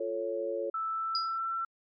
sine chord, F augmented, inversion none, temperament equal, 349.2 / 440 / 554.4 Hz, F4 / A4 / C#5, 0 / 0 / 0 cents, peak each -37 / -35 / -33 dBFS, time 0-0.7 s, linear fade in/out 5 ms
sine tone with pitch glide, 1318.5 to 1344.7 Hz, E6 to E6, 0 to +34 cents, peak -30 dBFS, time 0.74-1.65 s, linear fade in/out 5 ms, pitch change +34 cents, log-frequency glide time 0.89-1.53 s
sine tone with exponential decay, 4900 Hz, D#8, 27 cents flat, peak -26 dBFS, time 1.15-1.38 s, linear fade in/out 1 ms, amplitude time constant 49 ms
effects MP3 64 kbps

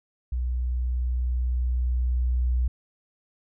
sine tone with level ramp, 61.74 Hz, B1, in tune, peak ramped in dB -24 to -20 dBFS, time 0.32-2.68 s, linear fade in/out 5 ms, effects none

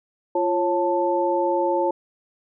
sine tone cluster, 346.4 / 547 / 882 Hz, F4 / C#5 / A5, -14 / -23 / +4 cents, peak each -23 dBFS, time 0.35-1.91 s, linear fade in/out 5 ms, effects none

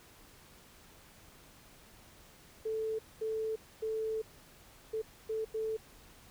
sine tone bursts at uneven times, 440 Hz, A4, in tune, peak -32 dBFS, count 6, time 2.65-2.99 / 3.21-3.56 / 3.82-4.22 / 4.93-5.02 / 5.29-5.45 / 5.54-5.77 s, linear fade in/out 10 ms, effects pink hiss -58 dBFS RMS until 6.3 s

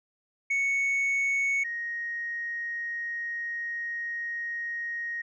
sine tone pair in turn, 2217 / 1873.2 Hz, C#7 / A#6, 0 / +8 cents, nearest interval minor third, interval 292 cents, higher first, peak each -21 / -30 dBFS, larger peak first, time 0.5-1.64 / 1.64-5.22 s, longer second, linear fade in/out 10 ms, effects tanh soft clip ceiling -23 dBFS

